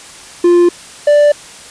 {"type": "tone pair in turn", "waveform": "triangle", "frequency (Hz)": [349.2, 587.3], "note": ["F4", "D5"], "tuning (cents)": [0, 0], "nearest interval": "major sixth", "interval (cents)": 900, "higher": "second", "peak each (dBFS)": -3, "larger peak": "neither", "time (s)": [[0.44, 0.69], [1.07, 1.32]], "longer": "neither", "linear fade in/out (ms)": 5, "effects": ["white hiss -34 dBFS RMS until 1.7 s", "resampled to 22050 Hz"]}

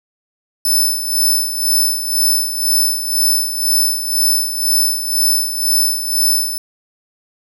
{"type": "tone with tremolo", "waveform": "10% pulse", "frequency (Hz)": 5274, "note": "E8", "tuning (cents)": 0, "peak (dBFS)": -5, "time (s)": [0.65, 6.58], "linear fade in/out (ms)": 2, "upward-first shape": "sine", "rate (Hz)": 2, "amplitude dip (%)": 65, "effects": []}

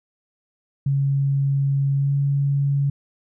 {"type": "tone with pitch glide", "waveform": "sine", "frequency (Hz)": [138.59, 140.36], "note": ["C#3", "C#3"], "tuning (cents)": [0, 22], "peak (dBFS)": -17, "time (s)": [0.86, 2.9], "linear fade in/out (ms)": 5, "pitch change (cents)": 22, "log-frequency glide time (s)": [1.95, 2.13], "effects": []}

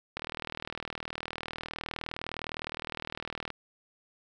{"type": "click train", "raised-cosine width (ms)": 0.3, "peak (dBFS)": -19, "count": 133, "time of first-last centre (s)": [0.17, 3.503], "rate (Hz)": 39.6, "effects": []}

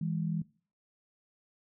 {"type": "tone pair together", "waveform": "sine", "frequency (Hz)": [163.42, 204.9], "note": ["E3", "G#3"], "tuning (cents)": [-15, -23], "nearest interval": "major third", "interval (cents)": 392, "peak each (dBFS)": [-31, -36], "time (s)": [0.01, 0.42], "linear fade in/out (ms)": 5, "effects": ["noise-tail reverb RT60 0.4 s tail -19 dB re dry"]}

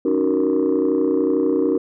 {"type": "chord", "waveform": "sine", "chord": "D# minor seventh", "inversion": "third", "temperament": "just", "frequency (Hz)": [280, 311.1, 373.4, 466.7], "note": ["C#4", "D#4", "F#4", "A#4"], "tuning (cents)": [18, 0, 16, 2], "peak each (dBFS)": -20, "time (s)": [0.05, 1.78], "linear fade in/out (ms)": 5, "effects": ["tanh soft clip ceiling -10 dBFS"]}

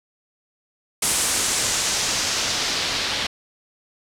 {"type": "noise with low-pass filter sweep", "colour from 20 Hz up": "white", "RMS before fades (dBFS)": -23, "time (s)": [1.02, 3.27], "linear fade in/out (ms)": 5, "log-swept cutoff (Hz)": [9600, 3900], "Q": 1.5, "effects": []}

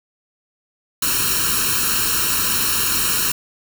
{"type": "noise with comb filter", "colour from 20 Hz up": "white", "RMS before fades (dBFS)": -19, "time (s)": [1.02, 3.32], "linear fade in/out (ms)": 5, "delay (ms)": 0.72, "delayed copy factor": 1, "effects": []}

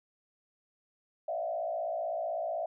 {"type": "tone with frequency modulation", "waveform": "sine", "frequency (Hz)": 659.3, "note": "E5", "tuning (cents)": 0, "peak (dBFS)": -31, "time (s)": [1.28, 2.66], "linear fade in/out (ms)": 5, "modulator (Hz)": 55.9, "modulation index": 1.2, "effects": []}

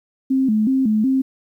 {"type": "tone with vibrato", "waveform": "sine", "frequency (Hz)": 238.8, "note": "A#3", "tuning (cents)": 42, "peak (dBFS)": -14, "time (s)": [0.3, 1.22], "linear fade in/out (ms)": 10, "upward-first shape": "square", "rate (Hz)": 2.7, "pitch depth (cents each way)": 180, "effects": ["9-bit"]}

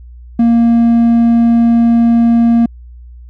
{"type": "tone with hard clipping", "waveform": "sine", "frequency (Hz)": 233.1, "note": "A#3", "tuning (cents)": 0, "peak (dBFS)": -7, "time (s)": [0.39, 2.66], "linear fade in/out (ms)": 5, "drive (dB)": 3, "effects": ["added 60 Hz sine -31 dBFS peak until 3.29 s"]}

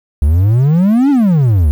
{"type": "exponential two-way sweep", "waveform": "triangle", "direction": "up then down", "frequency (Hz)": [68.4, 294.6, 68.4], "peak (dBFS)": -5, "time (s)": [0.22, 1.71], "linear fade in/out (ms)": 0, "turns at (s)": 1.1, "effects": ["7-bit"]}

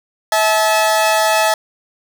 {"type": "tone pair together", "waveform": "sawtooth", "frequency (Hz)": [648, 862.9], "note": ["E5", "A5"], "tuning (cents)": [-30, -34], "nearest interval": "perfect fourth", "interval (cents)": 496, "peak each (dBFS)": -11, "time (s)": [0.32, 1.54], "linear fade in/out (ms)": 2, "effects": []}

